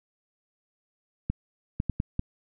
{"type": "clicks", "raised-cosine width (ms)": 5, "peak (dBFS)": -14, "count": 5, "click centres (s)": [1.3, 1.801, 1.897, 2.001, 2.194], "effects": []}